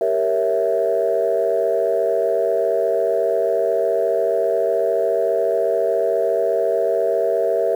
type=chord; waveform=sine; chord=G diminished seventh; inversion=none; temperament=equal; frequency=392 / 466.2 / 554.4 / 659.3 Hz; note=G4 / Bb4 / Db5 / Fb5; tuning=0 / 0 / 0 / 0 cents; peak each=-23 / -20 / -23 / -19 dBFS; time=0.01-7.75 s; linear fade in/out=2 ms; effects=tanh soft clip ceiling -8 dBFS + 8-bit